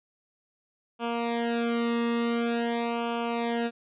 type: tone with flanger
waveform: sawtooth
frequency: 234.4 Hz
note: A#3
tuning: 10 cents sharp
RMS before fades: -28 dBFS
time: 0.99-3.71 s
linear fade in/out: 50 ms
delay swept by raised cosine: 0.52 to 1.3 ms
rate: 0.47 Hz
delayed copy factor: -0.95
effects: resampled to 8000 Hz